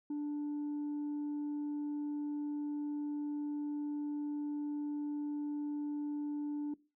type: tone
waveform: sine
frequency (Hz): 293.7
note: D4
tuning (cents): 0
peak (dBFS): -32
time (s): 0.1-6.74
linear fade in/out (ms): 5
effects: noise-tail reverb RT60 0.3 s tail -21 dB re dry + tanh soft clip ceiling -34 dBFS